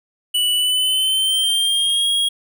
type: tone with pitch glide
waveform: square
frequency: 2960 to 3284 Hz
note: F#7 to G#7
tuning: 0 to -20 cents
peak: -16 dBFS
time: 0.34-2.29 s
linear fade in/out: 10 ms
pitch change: +180 cents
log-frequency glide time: 0.54-2.08 s
effects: none